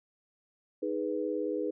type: chord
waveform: sine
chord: G# minor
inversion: second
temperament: equal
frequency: 311.1 / 415.3 / 493.9 Hz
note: D#4 / G#4 / B4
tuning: 0 / 0 / 0 cents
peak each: -34 dBFS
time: 0.82-1.71 s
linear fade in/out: 10 ms
effects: none